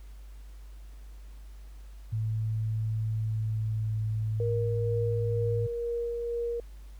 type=tone with pitch glide; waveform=sine; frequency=110 to 108.74 Hz; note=A2 to A2; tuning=0 to -20 cents; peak=-27 dBFS; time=2.12-5.67 s; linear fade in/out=10 ms; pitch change=-20 cents; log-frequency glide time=3.11-4.01 s
type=tone with tremolo; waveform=sine; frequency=471.3 Hz; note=A#4; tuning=19 cents sharp; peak=-28 dBFS; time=4.4-6.6 s; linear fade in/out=2 ms; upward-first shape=sine; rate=2.1 Hz; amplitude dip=25%
effects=added 50 Hz sine -43 dBFS peak until 6.99 s + pink hiss -62 dBFS RMS until 6.99 s